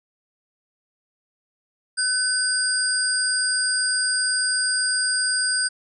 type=tone cluster; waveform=sine; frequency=1517 / 4842 / 8610 Hz; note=F#6 / D#8 / C9; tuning=+43 / -48 / +49 cents; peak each=-24 dBFS; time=1.97-5.69 s; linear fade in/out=20 ms; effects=none